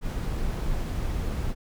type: noise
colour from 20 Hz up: brown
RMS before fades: -28 dBFS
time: 0.01-1.55 s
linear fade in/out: 50 ms
effects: none